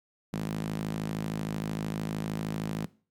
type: tone with high-pass filter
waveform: sawtooth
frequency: 53.1 Hz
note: G#1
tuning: 39 cents sharp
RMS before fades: -33 dBFS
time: 0.33-2.86 s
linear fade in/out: 0 ms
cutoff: 180 Hz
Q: 3.1
effects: noise-tail reverb RT60 0.4 s tail -20 dB re dry + MP3 96 kbps